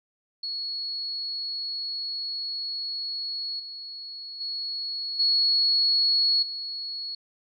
sine tone with level steps, 4355 Hz, C#8, 31 cents flat, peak -29 / -36 / -29 / -19 / -31 dBFS, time 0.43-7.15 s, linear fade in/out 5 ms, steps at 3.59 / 4.4 / 5.19 / 6.42 s, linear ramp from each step 10 ms, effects none

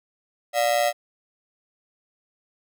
45% pulse ring-modulated tone, 649 Hz, E5, 27 cents flat, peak -16 dBFS, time 0.53-0.93 s, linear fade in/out 50 ms, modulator 61.6 Hz, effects none

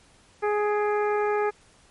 harmonic tone with a mistuned harmonic, 417.1 Hz, G#4, 7 cents sharp, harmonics 1 / 2 / 3 / 4 / 5 / 6, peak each -23 / -28 / -32 / -35 / -39 / -42 dBFS, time 0.42-1.51 s, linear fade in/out 20 ms, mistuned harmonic 6, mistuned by -72 cents, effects pink hiss -57 dBFS RMS until 1.9 s + MP3 48 kbps

